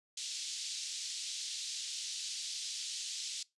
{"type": "band-pass noise", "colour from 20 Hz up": "pink", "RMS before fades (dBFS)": -41, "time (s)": [0.17, 3.43], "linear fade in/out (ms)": 5, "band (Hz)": [3500, 7500], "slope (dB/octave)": 24, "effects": ["noise-tail reverb RT60 0.2 s tail -22 dB re dry", "resampled to 24000 Hz"]}